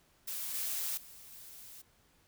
blue noise with level steps, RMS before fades -39 / -36 / -53 / -51 dBFS, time 0.27-1.82 s, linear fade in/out 10 ms, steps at 0.54 / 0.97 / 1.32 s, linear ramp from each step 5 ms, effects pink hiss -68 dBFS RMS until 2.27 s

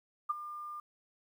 sine tone with ADSR envelope, 1200 Hz, D6, 37 cents sharp, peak -26 dBFS, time 0.29-0.8 s, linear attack 13 ms, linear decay 20 ms, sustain -14 dB, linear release 3 ms, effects 11-bit

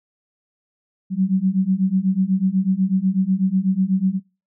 sine beating tone pair, 185 / 193.1 Hz, F#3 / G3, 0 / -26 cents, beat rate 8.1 Hz, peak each -19 dBFS, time 1.1-4.2 s, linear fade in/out 50 ms, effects noise-tail reverb RT60 0.3 s tail -24 dB re dry

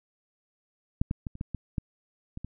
clicks, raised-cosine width 5 ms, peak -12 / -16 / -21 / -30 / -20 / -20 / -16 / -25 / -24 dBFS, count 9, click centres 1.015 / 1.111 / 1.268 / 1.354 / 1.411 / 1.547 / 1.782 / 2.374 / 2.446 s, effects none

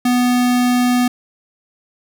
square tone, 246.9 Hz, B3, in tune, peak -13 dBFS, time 0.05-1.08 s, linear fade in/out 5 ms, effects none

